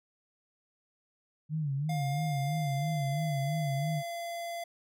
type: tone with vibrato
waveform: sine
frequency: 146.83 Hz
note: D3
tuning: in tune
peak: -29 dBFS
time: 1.49-4.03 s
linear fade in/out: 50 ms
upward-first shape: sine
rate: 3 Hz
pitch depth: 130 cents each way
type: tone with pitch glide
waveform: square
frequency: 706 to 683.1 Hz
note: F5 to F5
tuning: +19 to -38 cents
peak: -36 dBFS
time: 1.89-4.64 s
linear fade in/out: 5 ms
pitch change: -57 cents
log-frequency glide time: 2.25-3.26 s
effects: none